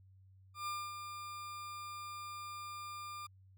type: tone with ADSR envelope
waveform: 40% pulse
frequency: 1200 Hz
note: D6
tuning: 37 cents sharp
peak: -36 dBFS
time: 0.54-3.27 s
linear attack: 130 ms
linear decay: 250 ms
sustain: -7 dB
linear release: 9 ms
effects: added 95 Hz sine -59 dBFS peak until 3.57 s